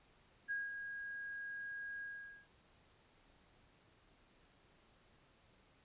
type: tone with ADSR envelope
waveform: sine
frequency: 1638 Hz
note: G#6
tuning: 24 cents flat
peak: -36 dBFS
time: 0.48-2.47 s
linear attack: 30 ms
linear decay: 190 ms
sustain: -7 dB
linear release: 450 ms
effects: pink hiss -69 dBFS RMS until 5.84 s + resampled to 8000 Hz